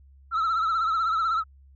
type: tone with vibrato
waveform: sine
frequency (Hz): 1318.5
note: E6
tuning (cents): 0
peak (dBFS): -19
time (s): 0.31-1.44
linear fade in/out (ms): 50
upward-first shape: triangle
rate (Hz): 16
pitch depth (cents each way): 84
effects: tanh soft clip ceiling -21 dBFS + added 68 Hz sine -50 dBFS peak until 1.75 s